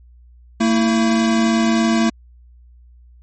square tone pair together, 226.4 / 329.6 Hz, A3 / E4, +50 / 0 cents, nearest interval perfect fifth, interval 650 cents, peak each -15 / -21 dBFS, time 0.6-2.1 s, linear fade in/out 10 ms, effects added 60 Hz sine -43 dBFS peak until 3.22 s + MP3 32 kbps

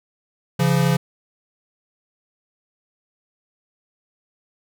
square tone pair together, 138.59 / 171 Hz, C#3 / F3, 0 / -36 cents, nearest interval major third, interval 364 cents, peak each -19 dBFS, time 0.59-0.97 s, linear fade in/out 10 ms, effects none

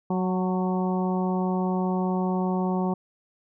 harmonic tone with a mistuned harmonic, 185 Hz, F#3, in tune, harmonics 1 / 2 / 3 / 4 / 5 / 6, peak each -24 / -30 / -36 / -33 / -34 / -39 dBFS, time 0.1-2.94 s, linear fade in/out 5 ms, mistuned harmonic 5, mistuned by -32 cents, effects none

